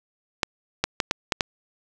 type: clicks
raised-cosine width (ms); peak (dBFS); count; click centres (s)
0.2; -3; 6; 0.432 / 0.84 / 1.002 / 1.111 / 1.322 / 1.408
effects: none